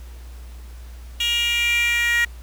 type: tone with high-pass filter sweep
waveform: 10% pulse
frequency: 473.4 Hz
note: A#4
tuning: 27 cents sharp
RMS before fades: -20 dBFS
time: 1.2-2.25 s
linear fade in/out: 5 ms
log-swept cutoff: 3000 to 1900 Hz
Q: 5.7
effects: added 60 Hz sine -35 dBFS peak until 2.42 s + pink hiss -50 dBFS RMS until 2.42 s